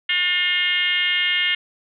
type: tone with frequency modulation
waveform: sine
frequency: 2490 Hz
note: D#7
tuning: 1 cent sharp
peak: -17 dBFS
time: 0.09-1.55 s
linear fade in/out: 5 ms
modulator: 350 Hz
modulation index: 2.2
effects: none